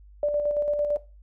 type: tone with tremolo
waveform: sine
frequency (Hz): 587.3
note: D5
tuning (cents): 0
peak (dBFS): -20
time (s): 0.23-0.97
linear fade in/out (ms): 2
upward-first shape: square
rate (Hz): 8.9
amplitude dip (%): 35
effects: noise-tail reverb RT60 0.3 s tail -17 dB re dry + added 50 Hz sine -47 dBFS peak until 1.22 s